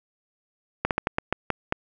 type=slowing click train; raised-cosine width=0.5 ms; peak=-7 dBFS; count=8; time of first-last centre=0.85-1.724 s; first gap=58 ms; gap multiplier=1.25; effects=none